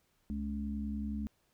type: harmonic tone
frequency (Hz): 70.7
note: C#2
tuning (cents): +35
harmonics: 1 / 3 / 4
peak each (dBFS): -39 / -36 / -45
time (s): 0.3-1.27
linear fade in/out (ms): 0
effects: pink hiss -74 dBFS RMS until 1.53 s